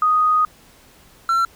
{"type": "tone pair in turn", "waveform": ["sine", "triangle"], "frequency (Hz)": [1244.5, 1351.8], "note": ["D#6", "E6"], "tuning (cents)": [0, 43], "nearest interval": "minor second", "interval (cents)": 143, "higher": "second", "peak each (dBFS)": -13, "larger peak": "neither", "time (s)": [[0.02, 0.45], [1.29, 1.45]], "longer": "first", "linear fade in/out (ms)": 2, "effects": ["pink hiss -50 dBFS RMS until 1.55 s"]}